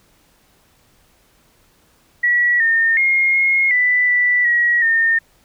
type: tone with pitch steps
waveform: sine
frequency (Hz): 1934 / 1823 / 2140 / 2153 / 1985 / 1970 / 1910 / 1823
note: B6 / A#6 / C7 / C7 / B6 / B6 / A#6 / A#6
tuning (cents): -37 / -39 / +38 / +49 / +8 / -5 / +42 / -39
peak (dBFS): -12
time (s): 2.23-5.19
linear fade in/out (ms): 10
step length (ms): 370
effects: pink hiss -56 dBFS RMS until 5.44 s